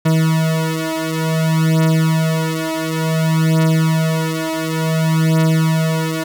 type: beating tone pair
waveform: 40% pulse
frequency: 160 / 160.56 Hz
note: D#3 / E3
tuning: +49 / -45 cents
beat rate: 0.56 Hz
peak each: -16 dBFS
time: 0.05-6.24 s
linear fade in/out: 10 ms
effects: 8-bit